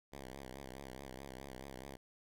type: tone with vibrato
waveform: 5% pulse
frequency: 66.4 Hz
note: C2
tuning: 26 cents sharp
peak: -36 dBFS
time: 0.12-1.97 s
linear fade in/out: 10 ms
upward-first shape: triangle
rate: 4.7 Hz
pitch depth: 120 cents each way
effects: none